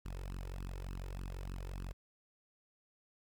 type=tone with flanger; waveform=sawtooth; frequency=45.97 Hz; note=F#1; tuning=10 cents flat; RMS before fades=-43 dBFS; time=0.05-1.93 s; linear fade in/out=10 ms; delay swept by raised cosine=0.67 to 2.27 ms; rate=3.4 Hz; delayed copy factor=+0.9; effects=12-bit